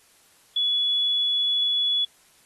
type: tone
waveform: sine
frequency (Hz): 3402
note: G#7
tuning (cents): +41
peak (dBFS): -20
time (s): 0.56-2.05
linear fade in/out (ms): 5
effects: white hiss -58 dBFS RMS until 2.45 s + AAC 32 kbps